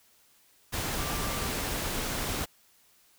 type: tone in noise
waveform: sine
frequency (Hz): 1177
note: D6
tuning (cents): +3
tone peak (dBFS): -40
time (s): 0.98-1.48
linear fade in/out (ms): 20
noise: pink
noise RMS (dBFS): -32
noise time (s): 0.72-2.46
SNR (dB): -11
effects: white hiss -63 dBFS RMS until 3.18 s